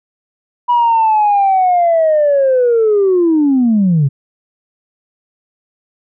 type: linear sweep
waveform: sine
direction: down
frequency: 977 to 130.81 Hz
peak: -7 dBFS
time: 0.68-4.09 s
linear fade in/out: 20 ms
effects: tanh soft clip ceiling -5 dBFS